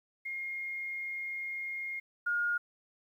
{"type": "tone pair in turn", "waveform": "sine", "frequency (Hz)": [2136, 1425.6], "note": ["C7", "F6"], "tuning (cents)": [35, 35], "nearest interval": "perfect fifth", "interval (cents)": 700, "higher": "first", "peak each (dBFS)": [-35, -28], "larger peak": "second", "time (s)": [[0.25, 2], [2.26, 2.58]], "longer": "first", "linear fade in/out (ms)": 10, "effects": ["11-bit"]}